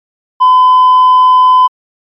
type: tone with tanh clipping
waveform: triangle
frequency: 1013 Hz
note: B5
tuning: 44 cents sharp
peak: -3 dBFS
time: 0.4-1.68 s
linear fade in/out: 20 ms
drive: 6 dB
effects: MP3 64 kbps